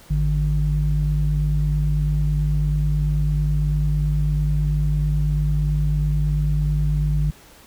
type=tone pair together; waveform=sine; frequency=53.03 / 150 Hz; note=G#1 / D3; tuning=+37 / +37 cents; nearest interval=octave + tritone; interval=1800 cents; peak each=-19 dBFS; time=0.1-7.31 s; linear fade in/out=10 ms; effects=tanh soft clip ceiling -10 dBFS + pink hiss -48 dBFS RMS until 7.66 s